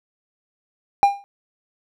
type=tone with exponential decay; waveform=triangle; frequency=802 Hz; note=G5; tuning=39 cents sharp; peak=-5 dBFS; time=1.03-1.24 s; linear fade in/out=0 ms; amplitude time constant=44 ms; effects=none